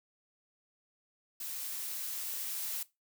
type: noise with level ramp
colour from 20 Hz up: blue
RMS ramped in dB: -40 to -37 dBFS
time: 1.4-2.83 s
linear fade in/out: 5 ms
effects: noise-tail reverb RT60 0.2 s tail -18 dB re dry